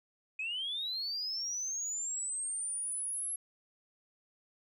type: linear sweep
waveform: sine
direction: up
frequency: 2489 to 11175 Hz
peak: -33 dBFS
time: 0.39-3.36 s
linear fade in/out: 5 ms
effects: tanh soft clip ceiling -30 dBFS